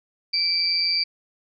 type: tone cluster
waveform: sine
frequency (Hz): 2328 / 4612 / 4785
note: D7 / D8 / D8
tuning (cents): -16 / -32 / +32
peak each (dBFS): -29 / -22 / -24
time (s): 0.33-1.04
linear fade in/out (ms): 10
effects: none